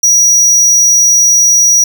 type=tone; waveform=square; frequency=5790 Hz; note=F#8; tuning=38 cents flat; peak=-5 dBFS; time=0.03-1.84 s; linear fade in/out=5 ms; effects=7-bit